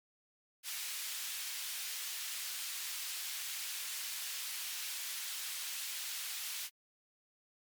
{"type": "high-pass noise", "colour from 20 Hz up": "pink", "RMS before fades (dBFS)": -41, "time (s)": [0.63, 6.7], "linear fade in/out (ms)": 50, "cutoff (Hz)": 2600, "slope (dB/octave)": 12, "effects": ["MP3 96 kbps"]}